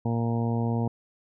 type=harmonic tone; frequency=116.54 Hz; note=A#2; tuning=in tune; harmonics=1 / 2 / 3 / 4 / 5 / 6 / 7 / 8; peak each=-26 / -28 / -38 / -35 / -42 / -39 / -40 / -40 dBFS; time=0.05-0.88 s; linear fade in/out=5 ms; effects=none